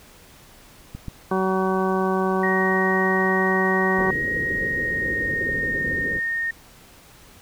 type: clicks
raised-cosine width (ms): 5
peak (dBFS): -21 / -19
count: 2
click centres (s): 0.95 / 1.083
type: harmonic tone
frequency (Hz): 188.8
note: F#3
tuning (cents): +35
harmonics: 1 / 2 / 3 / 4 / 5 / 6 / 8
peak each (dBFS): -24 / -23 / -31 / -28 / -30 / -28 / -34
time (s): 1.31-4.11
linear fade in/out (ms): 5
type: tone with pitch glide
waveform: sine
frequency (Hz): 1880 to 1841.3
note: A#6 to A#6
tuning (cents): +14 to -22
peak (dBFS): -22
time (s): 2.43-6.51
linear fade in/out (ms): 5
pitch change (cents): -36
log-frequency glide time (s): 4.36-5.79
type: low-pass noise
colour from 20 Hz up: white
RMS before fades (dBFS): -31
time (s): 3.97-6.2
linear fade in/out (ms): 20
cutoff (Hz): 540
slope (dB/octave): 96
effects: pink hiss -49 dBFS RMS until 7.41 s